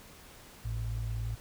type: tone pair together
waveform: sine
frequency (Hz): 54.05 / 111.2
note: A1 / A2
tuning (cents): -30 / +19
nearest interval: octave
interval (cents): 1249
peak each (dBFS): -35 / -34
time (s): 0.64-1.36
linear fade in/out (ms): 20
effects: pink hiss -53 dBFS RMS until 1.4 s